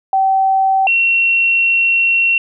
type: tone pair in turn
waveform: sine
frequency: 770 / 2727 Hz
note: G5 / F7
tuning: -31 / -42 cents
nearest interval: octave + minor seventh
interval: 2189 cents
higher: second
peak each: -10 dBFS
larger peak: neither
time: 0.13-0.87 / 0.87-2.38 s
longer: second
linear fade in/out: 2 ms
effects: none